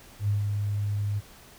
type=tone with ADSR envelope; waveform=sine; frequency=102.6 Hz; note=G#2; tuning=21 cents flat; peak=-21 dBFS; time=0.19-1.21 s; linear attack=91 ms; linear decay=150 ms; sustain=-4 dB; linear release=28 ms; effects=pink hiss -51 dBFS RMS until 1.58 s